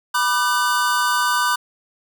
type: tone cluster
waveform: square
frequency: 980 / 1194 / 1515 Hz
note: B5 / D6 / F#6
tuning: -14 / +28 / +40 cents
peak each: -22 dBFS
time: 0.14-1.56 s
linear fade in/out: 10 ms
effects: none